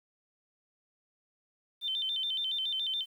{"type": "tone with vibrato", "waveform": "sine", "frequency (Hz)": 3322, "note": "G#7", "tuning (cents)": 0, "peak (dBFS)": -30, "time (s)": [1.81, 3.06], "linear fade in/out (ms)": 50, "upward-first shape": "square", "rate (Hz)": 7.1, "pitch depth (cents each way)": 130, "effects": ["10-bit"]}